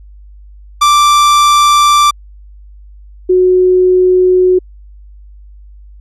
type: tone pair in turn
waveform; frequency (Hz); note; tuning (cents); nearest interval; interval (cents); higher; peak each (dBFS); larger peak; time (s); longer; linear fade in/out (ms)
45% pulse / sine; 1174.7 / 367; D6 / F#4; 0 / -14; octave + minor sixth; 2014; first; -5; neither; 0.81-2.11 / 3.29-4.59; neither; 10
effects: added 50 Hz sine -33 dBFS peak until 6 s + low-pass 9000 Hz 12 dB/octave